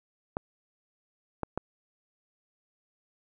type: clicks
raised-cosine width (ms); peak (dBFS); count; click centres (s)
1; -16; 3; 0.369 / 1.433 / 1.576
effects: none